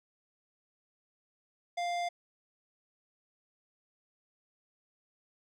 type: tone with hard clipping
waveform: sine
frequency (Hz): 698.5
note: F5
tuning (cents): 0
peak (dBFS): -33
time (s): 1.77-2.09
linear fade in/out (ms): 10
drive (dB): 15
effects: none